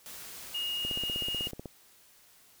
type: noise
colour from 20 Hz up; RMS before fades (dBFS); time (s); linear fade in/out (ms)
white; -45; 0.06-1.51; 0
type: tone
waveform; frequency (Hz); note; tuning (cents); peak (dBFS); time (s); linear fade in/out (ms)
sine; 2859; F7; +40; -31; 0.54-1.48; 10
type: click train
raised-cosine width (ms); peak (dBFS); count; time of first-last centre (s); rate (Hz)
2; -26; 14; 0.85-1.657; 16.1
effects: white hiss -60 dBFS RMS until 2.6 s